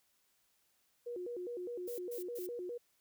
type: tone with vibrato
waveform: sine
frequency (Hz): 415.3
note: G#4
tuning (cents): 0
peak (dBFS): -39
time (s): 1.06-2.78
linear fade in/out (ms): 10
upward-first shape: square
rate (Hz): 4.9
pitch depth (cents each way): 250
type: noise bursts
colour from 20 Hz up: violet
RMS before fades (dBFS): -49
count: 3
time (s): 1.87-2.47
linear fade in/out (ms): 10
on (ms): 120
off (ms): 120
effects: white hiss -75 dBFS RMS until 3 s